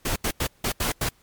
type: noise bursts at uneven times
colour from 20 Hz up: pink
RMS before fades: -25 dBFS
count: 6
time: 0.05-0.16 / 0.24-0.31 / 0.4-0.47 / 0.64-0.72 / 0.8-0.92 / 1.01-1.09 s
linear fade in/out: 5 ms
effects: pink hiss -60 dBFS RMS until 1.22 s + MP3 96 kbps